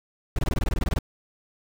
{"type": "noise bursts", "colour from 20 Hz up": "brown", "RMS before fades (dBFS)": -23, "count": 13, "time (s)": [0.36, 0.988], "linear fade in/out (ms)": 2, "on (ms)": 28, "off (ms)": 22, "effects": []}